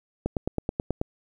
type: click train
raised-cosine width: 2 ms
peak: -12 dBFS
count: 8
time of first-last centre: 0.26-1.014 s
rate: 9.28 Hz
effects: 9-bit